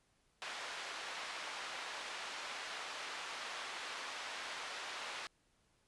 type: band-pass noise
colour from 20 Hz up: pink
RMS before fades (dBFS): -45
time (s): 0.42-5.27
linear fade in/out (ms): 0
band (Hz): 860 to 4500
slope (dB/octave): 12
effects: pink hiss -75 dBFS RMS until 5.87 s + resampled to 24000 Hz